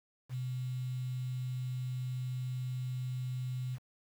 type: tone with quantisation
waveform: sine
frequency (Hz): 127.1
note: C3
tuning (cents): -50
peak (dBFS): -34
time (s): 0.29-3.79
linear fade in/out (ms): 50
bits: 9
effects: none